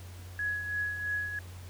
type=tone with tremolo; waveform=sine; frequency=1677 Hz; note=G#6; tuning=16 cents sharp; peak=-28 dBFS; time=0.39-1.39 s; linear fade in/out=2 ms; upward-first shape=triangle; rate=3 Hz; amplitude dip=60%; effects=added 90 Hz sine -43 dBFS peak until 1.69 s + pink hiss -53 dBFS RMS until 1.69 s